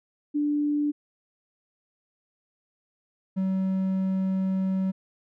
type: tone pair in turn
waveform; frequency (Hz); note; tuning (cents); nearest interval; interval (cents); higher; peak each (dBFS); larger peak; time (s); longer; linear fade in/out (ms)
sine / triangle; 293.9 / 189.81; D4 / F#3; +1 / +44; minor sixth; 757; first; -22 / -21; second; 0.34-0.92 / 3.36-4.92; second; 20
effects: none